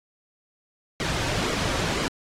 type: noise with flanger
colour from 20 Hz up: pink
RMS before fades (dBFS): -26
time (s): 1-2.08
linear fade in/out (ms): 0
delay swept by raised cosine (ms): 1.1 to 4.9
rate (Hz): 2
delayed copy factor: -0.65
effects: low-pass 6000 Hz 12 dB/octave + AAC 48 kbps